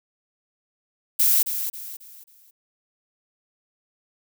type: noise with echo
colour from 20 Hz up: violet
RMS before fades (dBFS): -18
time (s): 1.19-1.43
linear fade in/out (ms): 10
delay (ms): 270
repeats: 4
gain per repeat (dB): -9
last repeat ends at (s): 2.51
effects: none